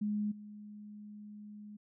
sine tone with level steps, 208.9 Hz, G#3, 10 cents sharp, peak -31 / -46 dBFS, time 0.01-1.77 s, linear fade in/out 10 ms, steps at 0.31 s, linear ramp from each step 10 ms, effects none

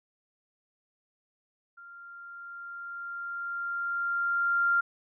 sine tone with level ramp, 1391 Hz, F6, 7 cents flat, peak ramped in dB -46 to -21 dBFS, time 1.77-4.81 s, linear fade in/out 10 ms, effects none

